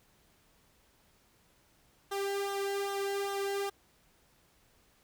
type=tone with flanger; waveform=sawtooth; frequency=397.5 Hz; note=G4; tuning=24 cents sharp; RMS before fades=-34 dBFS; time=2.11-3.7 s; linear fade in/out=10 ms; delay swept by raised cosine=0.41 to 1.71 ms; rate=2.5 Hz; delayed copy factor=-0.7; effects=pink hiss -67 dBFS RMS until 5.03 s